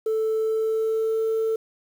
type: tone with pitch glide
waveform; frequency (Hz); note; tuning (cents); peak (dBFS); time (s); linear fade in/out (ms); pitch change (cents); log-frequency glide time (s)
sine; 440 to 444.9; A4 to A4; 0 to +19; -19; 0.06-1.56; 5; +19; 0.35-1.26
effects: tanh soft clip ceiling -18 dBFS + 8-bit

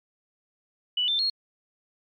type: tone with pitch steps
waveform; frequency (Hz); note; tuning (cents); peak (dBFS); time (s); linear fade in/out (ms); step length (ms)
sine; 2961 / 3562 / 4285; F#7 / A7 / C8; +1 / +21 / +40; -22; 0.97-1.3; 5; 110
effects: MP3 32 kbps

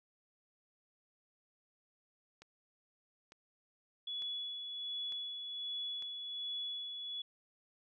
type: click train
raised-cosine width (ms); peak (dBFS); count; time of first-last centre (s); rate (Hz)
0.2; -37; 5; 2.42-6.024; 1.11
type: tone with tremolo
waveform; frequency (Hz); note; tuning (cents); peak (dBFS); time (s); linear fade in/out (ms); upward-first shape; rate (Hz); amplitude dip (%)
sine; 3400; G#7; +40; -37; 4.07-7.22; 5; sine; 1.3; 40
effects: none

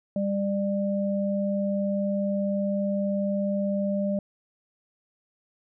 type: tone pair together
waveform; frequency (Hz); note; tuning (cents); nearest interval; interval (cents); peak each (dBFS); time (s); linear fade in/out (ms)
sine; 199.17 / 596; G3 / D5; +28 / +25; octave + perfect fifth; 1897; -25 / -28; 0.16-4.19; 2
effects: none

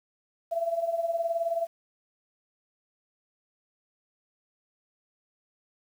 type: tone with tremolo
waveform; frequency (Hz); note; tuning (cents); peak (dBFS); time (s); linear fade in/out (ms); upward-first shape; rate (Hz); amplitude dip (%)
sine; 671; E5; +31; -22; 0.51-1.67; 20; triangle; 19; 80
effects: 9-bit

